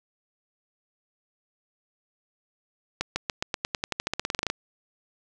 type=accelerating click train; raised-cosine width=0.2 ms; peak=-9 dBFS; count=20; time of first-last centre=3.01-4.5 s; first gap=150 ms; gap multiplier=0.92; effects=none